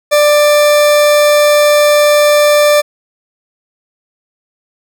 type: tone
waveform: 40% pulse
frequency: 591 Hz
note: D5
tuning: 11 cents sharp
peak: -5 dBFS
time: 0.11-2.82 s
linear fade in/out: 20 ms
effects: none